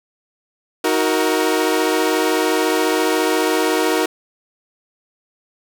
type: chord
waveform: sawtooth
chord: D# minor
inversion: none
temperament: equal with one note detuned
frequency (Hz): 315.8 / 370 / 466.2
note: D#4 / F#4 / A#4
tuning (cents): +26 / 0 / 0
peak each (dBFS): -16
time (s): 0.84-4.06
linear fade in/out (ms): 5
effects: none